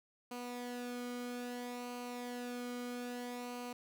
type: tone with flanger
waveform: sawtooth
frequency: 244.6 Hz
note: B3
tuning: 16 cents flat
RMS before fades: -43 dBFS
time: 0.31-3.73 s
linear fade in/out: 5 ms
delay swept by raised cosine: 0.56 to 1.13 ms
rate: 0.61 Hz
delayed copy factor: -0.55
effects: none